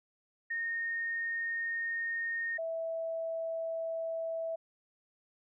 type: tone pair in turn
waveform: sine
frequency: 1844 / 655.5 Hz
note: A#6 / E5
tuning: -19 / -10 cents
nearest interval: octave + tritone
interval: 1791 cents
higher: first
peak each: -32 / -33 dBFS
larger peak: first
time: 0.5-2.58 / 2.58-4.56 s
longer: first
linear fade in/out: 10 ms
effects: none